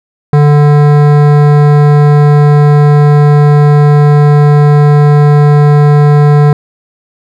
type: tone with hard clipping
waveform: sine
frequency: 146.83 Hz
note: D3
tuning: in tune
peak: -4 dBFS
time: 0.33-6.53 s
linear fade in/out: 2 ms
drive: 16 dB
effects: none